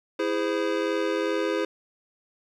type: chord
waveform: square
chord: E augmented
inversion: none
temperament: just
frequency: 329.6 / 412 / 515 Hz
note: E4 / G#4 / B#4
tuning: 0 / -14 / -28 cents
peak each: -29 dBFS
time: 0.19-1.65 s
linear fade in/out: 5 ms
effects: low-pass 4000 Hz 12 dB/octave + 10-bit